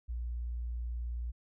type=tone; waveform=sine; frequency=59.3 Hz; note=A#1; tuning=30 cents sharp; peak=-34 dBFS; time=0.08-1.32 s; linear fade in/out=20 ms; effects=none